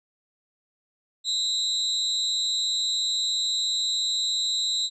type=tone cluster; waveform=sine; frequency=3783 / 4003 / 7580 Hz; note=A#7 / B7 / A#8; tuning=+25 / +23 / +28 cents; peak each=-27 / -26 / -32 dBFS; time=1.24-4.9 s; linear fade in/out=50 ms; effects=none